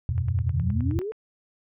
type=chord; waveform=sine; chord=E suspended second; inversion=none; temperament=equal; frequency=82.41 / 92.5 / 123.47 Hz; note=E2 / F#2 / B2; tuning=0 / 0 / 0 cents; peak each=-27 dBFS; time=0.09-0.99 s; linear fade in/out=0 ms
type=click train; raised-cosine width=0.5 ms; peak=-31 dBFS; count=10; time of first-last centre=0.18-1.12 s; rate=9.57 Hz
type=exponential sweep; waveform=sine; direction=up; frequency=74.8 to 458.5 Hz; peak=-28 dBFS; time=0.23-1.12 s; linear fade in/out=10 ms
effects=none